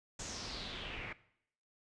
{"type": "noise with low-pass filter sweep", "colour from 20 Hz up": "pink", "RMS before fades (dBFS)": -44, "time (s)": [0.19, 1.13], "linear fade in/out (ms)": 5, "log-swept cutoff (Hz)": [7100, 2100], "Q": 4.2, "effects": ["noise-tail reverb RT60 0.7 s tail -18 dB re dry", "resampled to 22050 Hz"]}